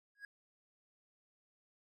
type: tone with exponential growth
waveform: triangle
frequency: 1651 Hz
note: G#6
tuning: 11 cents flat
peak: -40 dBFS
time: 0.15-0.25 s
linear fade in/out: 2 ms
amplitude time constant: 21 ms
effects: none